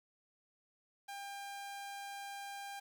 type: tone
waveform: sawtooth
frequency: 799 Hz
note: G5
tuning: 33 cents sharp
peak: -40 dBFS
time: 1.08-2.8 s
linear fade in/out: 10 ms
effects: 11-bit